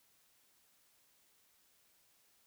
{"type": "silence", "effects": ["white hiss -71 dBFS RMS until 2.46 s"]}